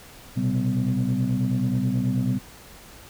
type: tone cluster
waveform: sine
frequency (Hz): 120.6 / 129.9 / 193.1 / 252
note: B2 / C3 / G3 / B3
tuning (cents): -41 / -12 / -26 / +35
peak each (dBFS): -25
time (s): 0.36-2.39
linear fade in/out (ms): 20
effects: tanh soft clip ceiling -15 dBFS + pink hiss -46 dBFS RMS until 3.09 s